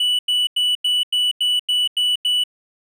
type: tone bursts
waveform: triangle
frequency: 2960 Hz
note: F#7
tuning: in tune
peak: -14 dBFS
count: 9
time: 0-2.438 s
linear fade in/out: 5 ms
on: 190 ms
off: 91 ms
effects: none